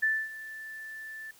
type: tone with ADSR envelope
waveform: sine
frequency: 1760 Hz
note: A6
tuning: in tune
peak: -22 dBFS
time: 0.02-1.31 s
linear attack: 14 ms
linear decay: 250 ms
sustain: -17 dB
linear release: 4 ms
effects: white hiss -58 dBFS RMS until 1.39 s